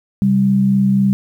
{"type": "tone pair together", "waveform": "sine", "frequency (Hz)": [133.1, 196.9], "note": ["C3", "G3"], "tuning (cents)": [30, 8], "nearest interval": "perfect fifth", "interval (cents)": 678, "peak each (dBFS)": [-19, -11], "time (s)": [0.22, 1.13], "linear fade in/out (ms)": 0, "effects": ["8-bit"]}